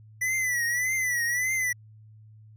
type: tone with vibrato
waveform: square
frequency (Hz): 1975.5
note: B6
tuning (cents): 0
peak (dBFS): -25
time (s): 0.21-1.73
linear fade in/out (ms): 10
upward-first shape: triangle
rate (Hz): 1.7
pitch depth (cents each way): 110
effects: added 108 Hz sine -48 dBFS peak until 2.56 s